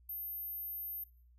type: tone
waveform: sine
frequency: 13140 Hz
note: G#9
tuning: 20 cents flat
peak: -39 dBFS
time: 0.09-1.04 s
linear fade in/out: 5 ms
effects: noise-tail reverb RT60 0.5 s tail -19 dB re dry + added 60 Hz sine -60 dBFS peak until 1.38 s